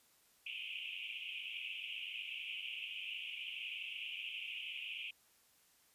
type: band-pass noise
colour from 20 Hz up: pink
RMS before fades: -45 dBFS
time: 0.46-5.11 s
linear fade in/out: 5 ms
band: 2400 to 3100 Hz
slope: 96 dB/octave
effects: white hiss -70 dBFS RMS until 5.94 s + resampled to 32000 Hz